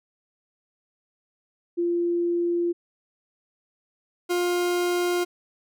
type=tone pair in turn; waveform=sine / 40% pulse; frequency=345.3 / 353.4 Hz; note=F4 / F4; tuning=-20 / +21 cents; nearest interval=unison; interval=41 cents; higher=second; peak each=-21 dBFS; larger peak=neither; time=1.77-2.73 / 4.29-5.25 s; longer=neither; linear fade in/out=20 ms; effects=none